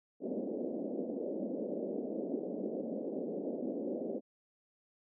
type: band-pass noise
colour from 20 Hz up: pink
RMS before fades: -38 dBFS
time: 0.2-4.21 s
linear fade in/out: 50 ms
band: 210 to 590 Hz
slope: 48 dB/octave
effects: none